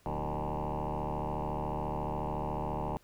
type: tone with frequency modulation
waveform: sine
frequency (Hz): 385.8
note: G4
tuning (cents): -28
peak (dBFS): -30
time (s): 0.06-2.97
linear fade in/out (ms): 0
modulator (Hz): 74.1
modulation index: 7.8
effects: tanh soft clip ceiling -29 dBFS + pink hiss -65 dBFS RMS until 3.03 s